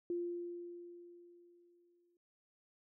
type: tone with exponential decay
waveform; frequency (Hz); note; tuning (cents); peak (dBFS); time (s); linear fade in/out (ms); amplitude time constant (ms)
sine; 347.9; F4; -7; -34; 0.1-2.17; 2; 450
effects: none